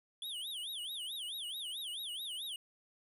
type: tone with vibrato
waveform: square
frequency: 3314 Hz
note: G#7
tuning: 4 cents flat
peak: -40 dBFS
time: 0.22-2.56 s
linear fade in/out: 2 ms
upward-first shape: sine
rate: 4.6 Hz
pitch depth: 250 cents each way
effects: resampled to 32000 Hz + 12-bit